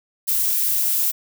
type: noise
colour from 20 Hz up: violet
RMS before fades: -20 dBFS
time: 0.27-1.12 s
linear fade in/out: 20 ms
effects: none